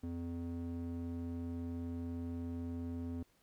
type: tone with band-pass filter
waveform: square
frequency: 85 Hz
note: F2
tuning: 46 cents flat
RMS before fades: -41 dBFS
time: 0.03-3.23 s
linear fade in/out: 5 ms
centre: 210 Hz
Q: 2.2
effects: pink hiss -72 dBFS RMS until 3.42 s